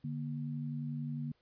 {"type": "tone pair together", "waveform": "sine", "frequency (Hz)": [146.83, 238], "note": ["D3", "A#3"], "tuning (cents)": [0, 36], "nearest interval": "minor sixth", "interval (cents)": 836, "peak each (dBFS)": [-37, -40], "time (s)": [0.04, 1.32], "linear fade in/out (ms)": 5, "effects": ["pink hiss -74 dBFS RMS until 1.41 s", "resampled to 11025 Hz"]}